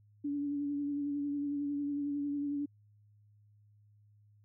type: tone with vibrato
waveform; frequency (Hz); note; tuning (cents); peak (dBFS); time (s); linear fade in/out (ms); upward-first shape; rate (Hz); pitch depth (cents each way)
sine; 286.9; D4; -40; -32; 0.24-2.66; 10; sine; 11; 23
effects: added 104 Hz sine -61 dBFS peak until 4.44 s